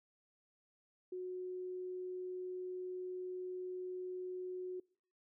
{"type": "tone", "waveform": "sine", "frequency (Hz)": 366.2, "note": "F#4", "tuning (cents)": -18, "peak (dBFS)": -40, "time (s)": [1.12, 4.8], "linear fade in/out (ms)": 5, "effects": ["noise-tail reverb RT60 0.6 s tail -26 dB re dry"]}